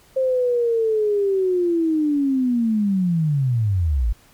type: linear sweep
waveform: sine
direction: down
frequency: 530 to 49.19 Hz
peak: -16 dBFS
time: 0.16-4.13 s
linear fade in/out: 10 ms
effects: pink hiss -53 dBFS RMS until 4.33 s + MP3 96 kbps